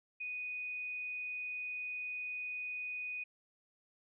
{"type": "tone", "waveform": "sine", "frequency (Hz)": 2484, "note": "D#7", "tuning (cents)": -3, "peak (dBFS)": -38, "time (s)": [0.2, 3.24], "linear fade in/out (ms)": 10, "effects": []}